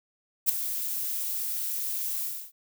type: noise with ADSR envelope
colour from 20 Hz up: violet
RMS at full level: -19 dBFS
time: 0.46-2.52 s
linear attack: 33 ms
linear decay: 5 ms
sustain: -12 dB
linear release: 300 ms
effects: none